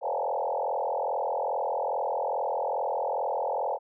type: tone with frequency modulation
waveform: sine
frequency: 698.5 Hz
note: F5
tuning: in tune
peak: -26 dBFS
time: 0.01-3.79 s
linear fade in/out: 50 ms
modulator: 42.4 Hz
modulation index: 4.9
effects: none